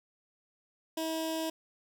15% pulse tone with notch filter, 321.7 Hz, E4, 42 cents flat, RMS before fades -34 dBFS, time 0.97-1.5 s, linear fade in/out 5 ms, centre 1300 Hz, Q 1.3, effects none

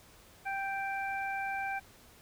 harmonic tone, 784 Hz, G5, in tune, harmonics 1 / 2 / 3, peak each -35 / -38 / -40 dBFS, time 0.45-1.8 s, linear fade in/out 20 ms, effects pink hiss -58 dBFS RMS until 2.21 s

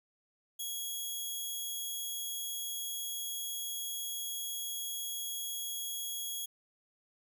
10% pulse tone, 3322 Hz, G#7, in tune, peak -28 dBFS, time 0.59-6.46 s, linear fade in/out 10 ms, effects none

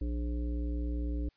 harmonic tone, 59 Hz, A#1, 22 cents sharp, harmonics 1 / 3 / 5 / 7 / 9, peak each -31 / -47 / -39 / -49 / -51 dBFS, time 0.01-1.29 s, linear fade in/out 5 ms, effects white hiss -72 dBFS RMS until 1.36 s + resampled to 11025 Hz

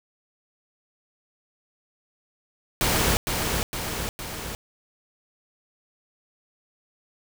pink noise with echo, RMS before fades -22 dBFS, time 2.81-3.17 s, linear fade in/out 0 ms, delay 460 ms, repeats 3, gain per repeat -4 dB, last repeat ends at 4.55 s, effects none

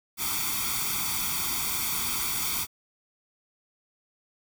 white noise with comb filter, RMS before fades -29 dBFS, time 0.17-2.67 s, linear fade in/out 50 ms, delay 0.87 ms, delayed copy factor +0.95, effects none

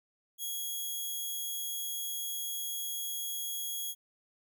5% pulse tone, 3316 Hz, G#7, 3 cents flat, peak -26 dBFS, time 0.38-3.95 s, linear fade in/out 50 ms, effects none

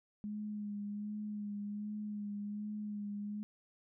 sine tone with vibrato, 207.7 Hz, G#3, in tune, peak -38 dBFS, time 0.24-3.43 s, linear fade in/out 0 ms, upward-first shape sine, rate 1.3 Hz, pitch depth 27 cents each way, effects none

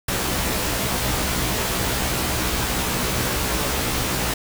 pink noise with comb filter, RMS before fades -23 dBFS, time 0.08-4.34 s, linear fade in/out 5 ms, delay 16 ms, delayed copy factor +0.85, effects none

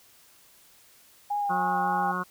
sine tone with vibrato, 814 Hz, G#5, 35 cents flat, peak -25 dBFS, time 1.3-2.12 s, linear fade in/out 10 ms, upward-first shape sine, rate 3.5 Hz, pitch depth 22 cents each way
harmonic tone, 181.3 Hz, F#3, 35 cents flat, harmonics 1 / 2 / 3 / 4 / 5 / 6 / 7 / 8, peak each -34 / -39 / -42 / -42 / -42 / -31 / -35 / -34 dBFS, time 1.49-2.24 s, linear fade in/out 20 ms
effects white hiss -57 dBFS RMS until 2.3 s

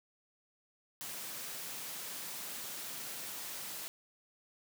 white high-pass noise, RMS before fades -43 dBFS, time 1.01-3.88 s, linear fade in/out 0 ms, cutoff 110 Hz, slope 96 dB/octave, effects none

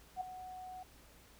sine tone with ADSR envelope, 740 Hz, F#5, in tune, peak -33 dBFS, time 0.16-0.83 s, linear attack 49 ms, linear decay 6 ms, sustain -12 dB, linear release 4 ms, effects added 60 Hz sine -64 dBFS peak until 1.39 s + pink hiss -62 dBFS RMS until 1.39 s

